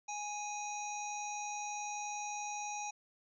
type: harmonic tone with a mistuned harmonic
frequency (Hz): 830.6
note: G#5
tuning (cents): 0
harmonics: 1 / 3 / 5 / 7 / 8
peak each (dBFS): -40 / -46 / -54 / -46 / -48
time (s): 0.08-2.91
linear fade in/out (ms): 10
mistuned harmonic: 5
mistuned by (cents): -100
effects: none